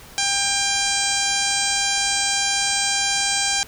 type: harmonic tone with a mistuned harmonic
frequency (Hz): 796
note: G5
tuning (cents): +26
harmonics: 1 / 2 / 3 / 4 / 5 / 6 / 7 / 8 / 9 / 10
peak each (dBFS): -28 / -28 / -28 / -28 / -28 / -28 / -28 / -28 / -28 / -28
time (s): 0.18-3.63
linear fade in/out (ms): 0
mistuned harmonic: 10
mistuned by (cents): +30
effects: pink hiss -43 dBFS RMS until 3.67 s